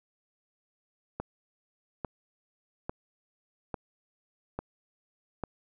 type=click train; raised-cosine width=1 ms; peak=-19 dBFS; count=6; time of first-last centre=1.2-5.437 s; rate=1.18 Hz; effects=none